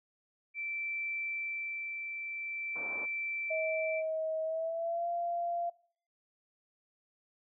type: tone with tremolo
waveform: sine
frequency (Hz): 2335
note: D7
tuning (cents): -11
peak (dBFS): -34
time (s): 0.54-4.03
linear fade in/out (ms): 50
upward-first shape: sine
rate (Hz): 0.47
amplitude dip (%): 35
type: low-pass noise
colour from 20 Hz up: pink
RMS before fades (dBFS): -42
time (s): 2.75-3.06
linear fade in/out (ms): 10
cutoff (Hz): 1200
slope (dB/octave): 24
type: tone with pitch glide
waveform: sine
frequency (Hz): 636 to 689.6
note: D#5 to F5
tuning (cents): +38 to -22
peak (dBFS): -31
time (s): 3.5-5.7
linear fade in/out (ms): 10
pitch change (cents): +140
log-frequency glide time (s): 4.43-5.08
effects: noise-tail reverb RT60 0.5 s tail -21 dB re dry + high-pass 400 Hz 12 dB/octave